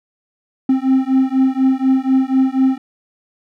triangle beating tone pair, 261.6 / 265.7 Hz, C4 / C4, 0 / +27 cents, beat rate 4.1 Hz, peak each -13 dBFS, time 0.69-2.78 s, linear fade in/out 5 ms, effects none

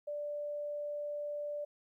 sine tone, 587.3 Hz, D5, in tune, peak -36 dBFS, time 0.07-1.65 s, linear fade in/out 10 ms, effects 13-bit

